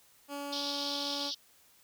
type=tone; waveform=15% pulse; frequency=284.3 Hz; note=C#4; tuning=44 cents sharp; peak=-31 dBFS; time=0.28-1.32 s; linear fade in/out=50 ms
type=band-pass noise; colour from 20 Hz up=white; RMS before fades=-37 dBFS; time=0.52-1.35 s; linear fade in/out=10 ms; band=3100 to 5500 Hz; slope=96 dB/octave
effects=white hiss -63 dBFS RMS until 1.83 s